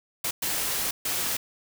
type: noise bursts at uneven times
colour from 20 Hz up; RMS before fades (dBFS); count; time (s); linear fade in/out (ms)
white; -28; 3; 0.24-0.31 / 0.42-0.91 / 1.05-1.37; 5
effects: none